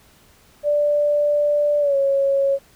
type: tone with pitch glide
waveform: sine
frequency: 587.3 to 551.1 Hz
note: D5 to C#5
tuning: 0 to -10 cents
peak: -15 dBFS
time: 0.63-2.59 s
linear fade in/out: 50 ms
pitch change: -110 cents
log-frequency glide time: 1.8-1.96 s
effects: pink hiss -53 dBFS RMS until 2.75 s